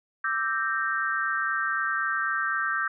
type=chord; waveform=sine; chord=E half-diminished seventh; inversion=third; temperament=equal with one note detuned; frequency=1174.7 / 1318.5 / 1568 / 1843.2 Hz; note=D6 / E6 / G6 / Bb6; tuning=0 / 0 / 0 / -20 cents; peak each=-32 / -31 / -27 / -33 dBFS; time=0.24-2.88 s; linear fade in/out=5 ms; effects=none